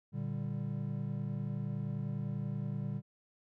triangle chord, G minor, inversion first, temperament equal, 116.54 / 146.83 / 196 Hz, Bb2 / D3 / G3, 0 / 0 / 0 cents, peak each -37 / -36 / -38 dBFS, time 0.12-3.02 s, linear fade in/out 50 ms, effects none

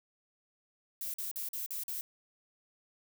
violet noise bursts, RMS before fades -38 dBFS, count 6, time 1.01-2.01 s, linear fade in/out 2 ms, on 130 ms, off 44 ms, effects none

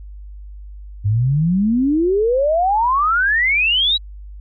sine exponential sweep, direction up, 98 to 3951 Hz, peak -13 dBFS, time 1.04-3.98 s, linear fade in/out 20 ms, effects added 50 Hz sine -32 dBFS peak until 4.4 s

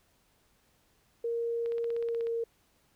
sine tone with pitch glide, 466.2 to 461.9 Hz, A#4 to A#4, 0 to -16 cents, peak -29 dBFS, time 1.24-2.44 s, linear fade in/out 5 ms, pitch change -16 cents, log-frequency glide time 2.01-2.29 s
click train, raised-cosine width 0.3 ms, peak -33 dBFS, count 11, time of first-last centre 1.66-2.27 s, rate 16.4 Hz
effects pink hiss -69 dBFS RMS until 2.95 s

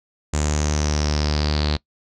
sawtooth tone with low-pass filter sweep, 74.9 Hz, D2, 35 cents sharp, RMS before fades -21 dBFS, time 0.33-1.77 s, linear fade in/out 10 ms, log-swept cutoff 7300 to 4200 Hz, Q 7, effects noise-tail reverb RT60 0.1 s tail -22 dB re dry

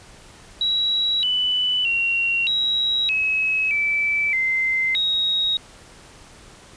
sine tone with pitch steps, 3888 / 2987 / 2747 / 3858 / 2566 / 2316 / 2076 / 3782 Hz, B7 / F#7 / F7 / B7 / E7 / D7 / C7 / A#7, -28 / +16 / -29 / -41 / -47 / -25 / -14 / +24 cents, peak -18 dBFS, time 0.61-5.57 s, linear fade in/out 2 ms, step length 620 ms, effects pink hiss -46 dBFS RMS until 6.76 s + resampled to 22050 Hz

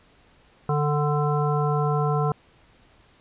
harmonic tone, 147.8 Hz, D3, 11 cents sharp, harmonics 1 / 3 / 5 / 7 / 9, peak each -22 / -27 / -29 / -30 / -32 dBFS, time 0.69-2.32 s, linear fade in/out 2 ms, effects pink hiss -57 dBFS RMS until 3.2 s + resampled to 8000 Hz

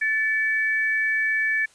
sine tone pair together, 1751.5 / 2282 Hz, A6 / C#7, -8 / +50 cents, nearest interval perfect fourth, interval 458 cents, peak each -21 / -26 dBFS, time 0.01-1.66 s, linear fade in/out 10 ms, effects white hiss -56 dBFS RMS until 1.74 s + resampled to 22050 Hz

